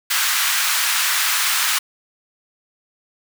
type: high-pass noise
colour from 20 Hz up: pink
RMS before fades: -19 dBFS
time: 0.1-1.79 s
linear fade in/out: 10 ms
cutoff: 1200 Hz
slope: 24 dB/octave
effects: none